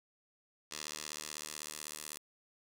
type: tone with band-pass filter sweep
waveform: 10% pulse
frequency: 76 Hz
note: D#2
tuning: 40 cents flat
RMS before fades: -45 dBFS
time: 0.71-2.18 s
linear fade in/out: 5 ms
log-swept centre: 5900 to 9500 Hz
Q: 1.1
effects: none